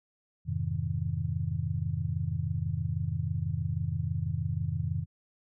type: chord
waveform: sine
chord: F minor seventh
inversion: none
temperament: just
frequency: 87.31 / 104.77 / 130.96 / 157.15 Hz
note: F2 / Ab2 / C3 / Eb3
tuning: 0 / +16 / +2 / +18 cents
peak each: -34 dBFS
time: 0.45-5.06 s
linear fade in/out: 50 ms
effects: none